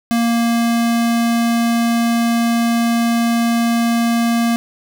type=tone; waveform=square; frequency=233.1 Hz; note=A#3; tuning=in tune; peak=-14 dBFS; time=0.11-4.56 s; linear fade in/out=0 ms; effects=none